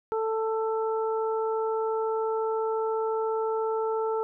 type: harmonic tone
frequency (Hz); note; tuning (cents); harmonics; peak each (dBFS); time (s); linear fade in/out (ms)
442.9; A4; +11; 1 / 2 / 3; -26 / -32 / -36; 0.12-4.23; 0
effects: none